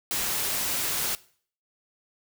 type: noise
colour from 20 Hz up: white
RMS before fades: -28 dBFS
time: 0.11-1.15 s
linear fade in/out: 0 ms
effects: noise-tail reverb RT60 0.5 s tail -20 dB re dry